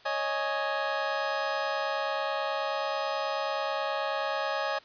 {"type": "chord", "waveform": "25% pulse", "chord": "C# suspended second", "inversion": "none", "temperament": "just", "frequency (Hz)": [554.4, 623.7, 831.5], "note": ["C#5", "D#5", "G#5"], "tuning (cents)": [0, 4, 2], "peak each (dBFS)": -29, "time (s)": [0.05, 4.79], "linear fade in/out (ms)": 10, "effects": ["white hiss -55 dBFS RMS until 4.84 s", "resampled to 11025 Hz"]}